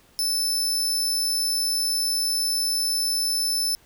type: tone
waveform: sawtooth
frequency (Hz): 5274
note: E8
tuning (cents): 0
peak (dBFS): -19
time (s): 0.19-3.75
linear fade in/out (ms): 0
effects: pink hiss -57 dBFS RMS until 3.85 s